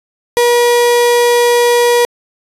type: tone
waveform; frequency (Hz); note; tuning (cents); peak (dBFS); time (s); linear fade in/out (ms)
35% pulse; 480.2; B4; -49; -6; 0.37-2.05; 0
effects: resampled to 32000 Hz